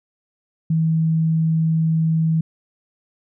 sine tone, 161.1 Hz, E3, 39 cents flat, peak -15 dBFS, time 0.7-2.41 s, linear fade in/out 5 ms, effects none

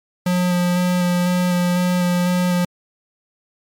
square tone with vibrato, 178.5 Hz, F3, 38 cents sharp, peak -16 dBFS, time 0.26-2.65 s, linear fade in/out 5 ms, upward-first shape square, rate 2 Hz, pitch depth 11 cents each way, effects MP3 96 kbps

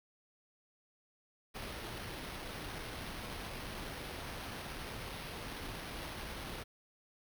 pink noise with sample-and-hold, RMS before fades -44 dBFS, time 1.54-6.64 s, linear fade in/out 20 ms, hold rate 7350 Hz, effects none

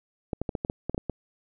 clicks, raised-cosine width 2 ms, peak -15 dBFS, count 10, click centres 0.332 / 0.416 / 0.492 / 0.552 / 0.649 / 0.699 / 0.896 / 0.946 / 0.979 / 1.097 s, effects none

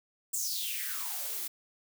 blue noise with high-pass filter sweep, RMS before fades -35 dBFS, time 0.33-1.48 s, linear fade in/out 10 ms, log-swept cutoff 8000 to 280 Hz, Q 5.6, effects none

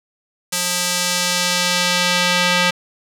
square tone with band-pass filter sweep, 178.5 Hz, F3, 38 cents sharp, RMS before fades -18 dBFS, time 0.52-2.71 s, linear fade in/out 10 ms, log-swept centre 8100 to 2900 Hz, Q 0.86, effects 7-bit

